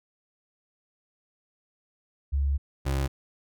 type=tone pair in turn; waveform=sine / 30% pulse; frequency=69.8 / 67.89 Hz; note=C#2 / C#2; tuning=+13 / -35 cents; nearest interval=unison; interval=48 cents; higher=first; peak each=-22 dBFS; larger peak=neither; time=2.32-2.58 / 2.85-3.08 s; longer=first; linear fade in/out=20 ms; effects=none